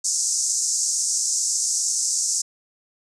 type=band-pass noise; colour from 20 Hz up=white; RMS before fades=-23 dBFS; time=0.04-2.42 s; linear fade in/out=10 ms; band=5500 to 8200 Hz; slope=48 dB/octave; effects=none